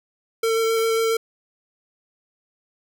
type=tone with vibrato; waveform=square; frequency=451.1 Hz; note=A4; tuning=43 cents sharp; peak=-19 dBFS; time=0.43-1.17 s; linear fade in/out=5 ms; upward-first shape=square; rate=7.4 Hz; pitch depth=9 cents each way; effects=none